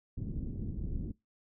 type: low-pass noise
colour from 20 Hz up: pink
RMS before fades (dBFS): -37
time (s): 0.17-1.12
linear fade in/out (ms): 10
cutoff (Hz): 280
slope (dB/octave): 24
effects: noise-tail reverb RT60 0.2 s tail -22 dB re dry